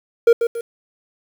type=tone with echo; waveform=triangle; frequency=466.2 Hz; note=A#4; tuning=in tune; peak=-5 dBFS; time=0.27-0.33 s; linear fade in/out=5 ms; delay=140 ms; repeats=2; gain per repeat=-8 dB; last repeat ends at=0.61 s; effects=7-bit

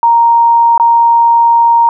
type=tone with dropouts; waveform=sine; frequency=932.3 Hz; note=A#5; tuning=in tune; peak=-4 dBFS; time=0.03-1.89 s; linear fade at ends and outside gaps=1 ms; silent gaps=0.778-0.798 s; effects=none

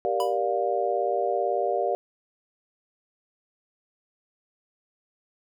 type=chord; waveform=sine; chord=G minor seventh; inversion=none; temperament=just; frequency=392 / 470.4 / 588 / 705.6 Hz; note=G4 / Bb4 / D5 / F5; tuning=0 / +16 / +2 / +18 cents; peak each=-29 / -29 / -28 / -27 dBFS; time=0.05-1.95 s; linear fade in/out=0 ms
type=tone with exponential decay; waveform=square; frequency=987.8 Hz; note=B5; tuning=in tune; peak=-26 dBFS; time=0.2-0.38 s; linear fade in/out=1 ms; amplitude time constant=39 ms
effects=none

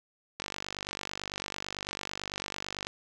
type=click train; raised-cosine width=0.2 ms; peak=-17 dBFS; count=122; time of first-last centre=0.4-2.869 s; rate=49 Hz; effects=none

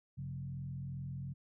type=tone with frequency modulation; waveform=sine; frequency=135 Hz; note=C#3; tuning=45 cents flat; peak=-39 dBFS; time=0.17-1.34 s; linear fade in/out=20 ms; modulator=42.6 Hz; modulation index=0.81; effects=none

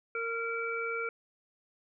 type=harmonic tone; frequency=460.8 Hz; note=A#4; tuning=20 cents flat; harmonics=1 / 3 / 5; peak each=-36 / -35 / -37 dBFS; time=0.15-1.09 s; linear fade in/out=2 ms; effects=none

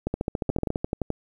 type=two click trains; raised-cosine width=2 ms; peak=-12 / -12 dBFS; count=10 / 8; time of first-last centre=0.07-0.704 / 0.5-1.103 s; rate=14.2 / 11.6 Hz; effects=9-bit

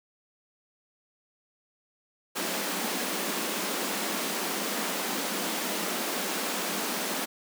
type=high-pass noise; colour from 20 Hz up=pink; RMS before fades=-31 dBFS; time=2.35-7.26 s; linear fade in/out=20 ms; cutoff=180 Hz; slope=96 dB/octave; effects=none

